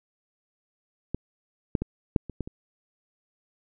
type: clicks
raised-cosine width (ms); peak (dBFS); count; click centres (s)
3; -15 / -10 / -15 / -7 / -23 / -17 / -24; 7; 1.146 / 1.752 / 1.82 / 2.162 / 2.297 / 2.407 / 2.475
effects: none